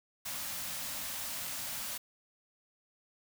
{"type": "band-stop noise", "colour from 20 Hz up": "white", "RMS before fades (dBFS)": -39, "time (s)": [0.25, 1.98], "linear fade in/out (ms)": 10, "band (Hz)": [310, 510], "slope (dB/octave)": 96, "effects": []}